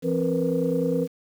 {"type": "tone cluster", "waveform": "sine", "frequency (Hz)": [169.6, 263.6, 465.3, 495.1], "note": ["E3", "C4", "A#4", "B4"], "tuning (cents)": [50, 13, -3, 4], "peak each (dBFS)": -26, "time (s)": [0.02, 1.08], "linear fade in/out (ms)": 50, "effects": ["tanh soft clip ceiling -12 dBFS", "8-bit"]}